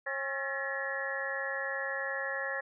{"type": "harmonic tone with a mistuned harmonic", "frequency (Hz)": 271.4, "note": "C#4", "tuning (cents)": -36, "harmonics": [2, 3, 4, 5, 6, 7], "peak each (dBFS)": [-38, -44, -44, -45, -36, -38], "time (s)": [0.06, 2.61], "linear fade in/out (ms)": 10, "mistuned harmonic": 6, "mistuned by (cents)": 86, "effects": []}